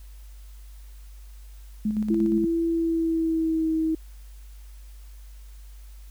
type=tone with tremolo; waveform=sine; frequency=213.4 Hz; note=G#3; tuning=47 cents sharp; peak=-21 dBFS; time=1.85-2.45 s; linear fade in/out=5 ms; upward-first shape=square; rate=8.5 Hz; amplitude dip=45%
type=tone with pitch glide; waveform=sine; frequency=333.1 to 319.3 Hz; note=E4 to D#4; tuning=+18 to +45 cents; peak=-21 dBFS; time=2.1-3.95 s; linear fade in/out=5 ms; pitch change=-73 cents; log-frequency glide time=2.67-3.71 s
effects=added 50 Hz sine -41 dBFS peak until 6.1 s + white hiss -58 dBFS RMS until 6.1 s